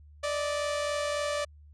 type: tone pair together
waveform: sawtooth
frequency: 585.4 / 629 Hz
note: D5 / D#5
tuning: -6 / +19 cents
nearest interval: minor second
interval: 125 cents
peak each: -25 / -35 dBFS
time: 0.23-1.45 s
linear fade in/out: 10 ms
effects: added 74 Hz sine -50 dBFS peak until 1.73 s + resampled to 22050 Hz